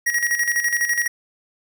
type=tone with tremolo; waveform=square; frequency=1900 Hz; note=A#6; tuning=33 cents sharp; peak=-17 dBFS; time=0.06-1.08 s; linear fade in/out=10 ms; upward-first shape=square; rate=12 Hz; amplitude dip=60%; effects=none